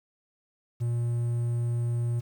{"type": "tone", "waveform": "triangle", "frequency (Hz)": 118.8, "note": "A#2", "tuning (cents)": 33, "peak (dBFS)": -23, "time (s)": [0.8, 2.21], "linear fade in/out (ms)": 20, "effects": ["9-bit"]}